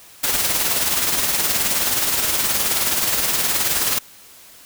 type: noise with tremolo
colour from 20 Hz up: white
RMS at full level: -18 dBFS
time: 0.23-3.99 s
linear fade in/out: 10 ms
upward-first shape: sine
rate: 19 Hz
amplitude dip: 40%
effects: white hiss -45 dBFS RMS until 4.65 s